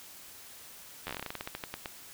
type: slowing click train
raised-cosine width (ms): 0.3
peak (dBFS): -20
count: 18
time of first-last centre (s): 1.07-1.858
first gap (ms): 11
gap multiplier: 1.16
effects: white hiss -50 dBFS RMS until 2.13 s